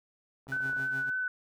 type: clicks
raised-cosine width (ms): 1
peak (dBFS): -36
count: 10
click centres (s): 0.47 / 0.502 / 0.534 / 0.566 / 0.606 / 0.659 / 0.696 / 0.731 / 0.767 / 0.798
type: tone with tremolo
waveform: 25% pulse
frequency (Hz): 134.6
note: C3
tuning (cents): +49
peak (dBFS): -36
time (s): 0.48-1.1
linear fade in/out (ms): 5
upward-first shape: sine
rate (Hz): 6.6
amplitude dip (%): 80
type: tone with vibrato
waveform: sine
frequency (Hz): 1500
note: F#6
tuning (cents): +23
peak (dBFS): -29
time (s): 0.52-1.28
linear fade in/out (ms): 2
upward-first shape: triangle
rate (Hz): 3.5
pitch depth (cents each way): 19
effects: none